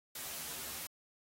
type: noise with comb filter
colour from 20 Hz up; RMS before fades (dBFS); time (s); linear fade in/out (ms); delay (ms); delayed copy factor
white; -43; 0.15-0.87; 5; 13; +0.9
effects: AAC 48 kbps